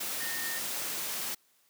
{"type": "tone in noise", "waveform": "sine", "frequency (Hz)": 1833, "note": "A#6", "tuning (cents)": -30, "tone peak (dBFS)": -37, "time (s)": [0.2, 0.59], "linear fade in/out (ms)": 10, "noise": "white", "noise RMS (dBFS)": -35, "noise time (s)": [0, 1.35], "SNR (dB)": -5, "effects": ["white hiss -68 dBFS RMS until 1.69 s", "high-pass 150 Hz 12 dB/octave"]}